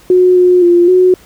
sine tone with pitch steps, 364.6 / 360.8 / 348.1 / 366.9 Hz, F#4 / F#4 / F4 / F#4, -25 / -44 / -6 / -15 cents, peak -4 dBFS, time 0.1-1.14 s, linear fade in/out 2 ms, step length 260 ms, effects pink hiss -43 dBFS RMS until 1.25 s

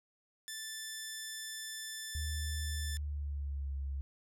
10% pulse tone, 1760 Hz, A6, in tune, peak -32 dBFS, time 0.48-2.97 s, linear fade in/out 0 ms
sine tone with pitch glide, 76.3 to 68.77 Hz, D#2 to C#2, -33 to -13 cents, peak -35 dBFS, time 2.15-4.01 s, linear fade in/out 0 ms, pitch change -180 cents, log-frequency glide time 2.61-3.73 s
effects none

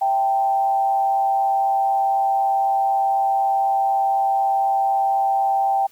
sine tone with frequency modulation, 784 Hz, G5, in tune, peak -16 dBFS, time 0.01-5.87 s, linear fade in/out 10 ms, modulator 118 Hz, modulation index 0.43, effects white hiss -54 dBFS RMS until 5.91 s

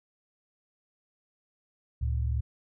sine tone pair together, 70.49 / 111.9 Hz, C#2 / A2, +30 / +30 cents, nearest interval minor sixth, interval 800 cents, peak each -27 / -31 dBFS, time 2.01-2.41 s, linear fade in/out 10 ms, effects none

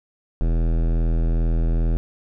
sine tone with hard clipping, 41.2 Hz, E1, in tune, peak -19 dBFS, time 0.41-1.97 s, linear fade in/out 0 ms, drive 18 dB, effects none

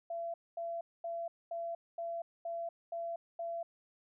sine tone bursts, 676 Hz, E5, 43 cents sharp, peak -36 dBFS, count 8, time 0.1-3.63 s, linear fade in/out 5 ms, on 240 ms, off 230 ms, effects none

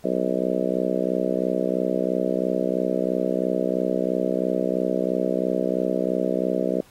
harmonic tone, 63 Hz, B1, 35 cents sharp, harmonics 3 / 4 / 5 / 6 / 7 / 8 / 9 / 10, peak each -29 / -29 / -29 / -29 / -29 / -29 / -29 / -29 dBFS, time 0.04-6.81 s, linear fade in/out 5 ms, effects pink hiss -55 dBFS RMS until 6.9 s + AAC 48 kbps

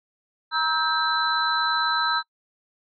sine tone cluster, 948 / 1296 / 1578 / 4016 Hz, A#5 / E6 / G6 / B7, +29 / -30 / +11 / +28 cents, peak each -26 / -25 / -26 / -27 dBFS, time 0.51-2.23 s, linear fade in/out 50 ms, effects noise-tail reverb RT60 0.1 s tail -25 dB re dry

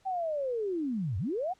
sine linear two-way sweep, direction down then up, 780 to 82.41 to 780 Hz, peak -29 dBFS, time 0.05-1.54 s, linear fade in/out 20 ms, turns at 1.18 s, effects pink hiss -66 dBFS RMS until 1.59 s + low-pass 8000 Hz 12 dB/octave

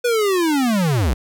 square linear sweep, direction down, 493.9 to 51.6 Hz, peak -16 dBFS, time 0.04-1.14 s, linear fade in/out 10 ms, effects none

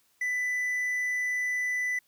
triangle tone, 1991 Hz, B6, 14 cents sharp, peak -25 dBFS, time 0.21-1.99 s, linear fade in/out 5 ms, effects white hiss -68 dBFS RMS until 2.07 s

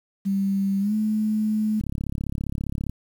sine tone with pitch glide, 196 to 215 Hz, G3 to A3, 0 to -40 cents, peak -20 dBFS, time 0.25-1.81 s, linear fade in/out 20 ms, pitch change +160 cents, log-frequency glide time 0.8-0.94 s
click train, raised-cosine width 5 ms, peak -16 dBFS, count 39, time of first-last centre 1.81-2.896 s, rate 35 Hz
effects 8-bit

